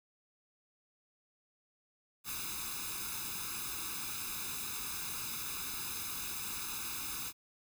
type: noise with comb filter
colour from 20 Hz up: white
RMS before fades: -40 dBFS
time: 2.24-7.33 s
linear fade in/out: 50 ms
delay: 0.79 ms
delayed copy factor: +1
effects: none